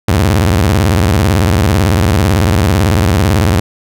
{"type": "tone with vibrato", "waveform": "sawtooth", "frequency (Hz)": 91, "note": "F#2", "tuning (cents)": -28, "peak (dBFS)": -4, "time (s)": [0.08, 3.6], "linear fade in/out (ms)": 5, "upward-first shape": "square", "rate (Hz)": 18, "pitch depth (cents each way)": 290, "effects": []}